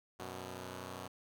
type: tone pair together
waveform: 5% pulse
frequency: 92.5 / 123.47 Hz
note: F#2 / B2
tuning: 0 / 0 cents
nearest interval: perfect fourth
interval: 500 cents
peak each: -34 / -36 dBFS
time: 0.19-1.08 s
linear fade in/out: 10 ms
effects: none